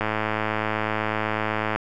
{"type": "click train", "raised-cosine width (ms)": 0.5, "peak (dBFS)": -9, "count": 190, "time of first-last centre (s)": [0.01, 1.76], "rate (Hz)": 108, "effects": []}